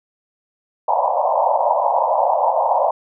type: band-pass noise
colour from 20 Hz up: white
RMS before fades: -17 dBFS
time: 0.88-2.91 s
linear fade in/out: 5 ms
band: 540 to 990 Hz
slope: 96 dB/octave
effects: none